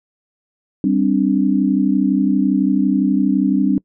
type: chord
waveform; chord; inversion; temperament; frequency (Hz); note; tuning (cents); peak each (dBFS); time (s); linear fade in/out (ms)
sine; G suspended fourth; none; equal; 196 / 261.6 / 293.7; G3 / C4 / D4; 0 / 0 / 0; -17; 0.84-3.78; 2
effects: noise-tail reverb RT60 0.1 s tail -24 dB re dry